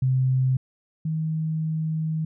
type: tone pair in turn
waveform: sine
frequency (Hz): 130.2 / 158.27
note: C3 / D#3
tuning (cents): -8 / +30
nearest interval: minor third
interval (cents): 338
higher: second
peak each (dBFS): -18 / -23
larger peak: first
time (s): 0.02-0.57 / 1.05-2.25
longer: second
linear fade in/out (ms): 5
effects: none